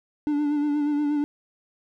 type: tone with vibrato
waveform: triangle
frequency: 293.7 Hz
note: D4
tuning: in tune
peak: -19 dBFS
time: 0.27-1.24 s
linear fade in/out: 0 ms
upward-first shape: sine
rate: 8.4 Hz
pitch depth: 34 cents each way
effects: none